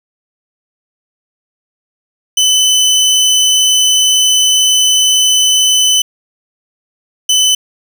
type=tone bursts at uneven times; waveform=25% pulse; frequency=3017 Hz; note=F#7; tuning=33 cents sharp; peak=-4 dBFS; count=2; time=2.37-6.02 / 7.29-7.55 s; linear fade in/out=5 ms; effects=none